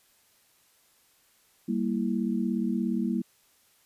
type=chord; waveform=sine; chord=E diminished; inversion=first; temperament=equal; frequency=196 / 233.1 / 329.6 Hz; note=G3 / Bb3 / E4; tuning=0 / 0 / 0 cents; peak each=-29 / -28 / -33 dBFS; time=1.68-3.22 s; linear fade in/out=10 ms; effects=white hiss -64 dBFS RMS until 3.85 s + resampled to 32000 Hz